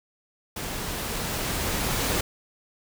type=noise with level ramp; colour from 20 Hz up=pink; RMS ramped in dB=-33 to -25 dBFS; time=0.56-2.21 s; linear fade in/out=5 ms; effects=none